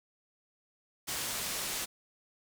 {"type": "low-pass noise", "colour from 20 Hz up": "white", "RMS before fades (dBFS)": -36, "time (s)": [1.07, 1.86], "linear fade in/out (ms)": 20, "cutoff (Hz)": 11000, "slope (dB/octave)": 12, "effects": []}